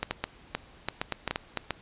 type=clicks; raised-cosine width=0.3 ms; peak=-12 dBFS; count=12; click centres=0.03 / 0.11 / 0.24 / 0.55 / 0.886 / 1.015 / 1.123 / 1.277 / 1.31 / 1.359 / 1.573 / 1.707 s; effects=pink hiss -54 dBFS RMS until 1.81 s + resampled to 8000 Hz